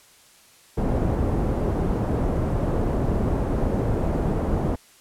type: low-pass noise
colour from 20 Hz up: pink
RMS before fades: -23 dBFS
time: 0.77-4.76 s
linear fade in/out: 10 ms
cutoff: 600 Hz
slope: 12 dB/octave
effects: white hiss -53 dBFS RMS until 5 s + low-pass 11000 Hz 12 dB/octave